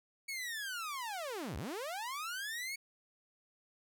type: linear two-way sweep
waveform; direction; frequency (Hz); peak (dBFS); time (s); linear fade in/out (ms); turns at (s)
sawtooth; down then up; 2241 to 57 to 2241; -35; 0.28-2.76; 10; 1.57
effects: none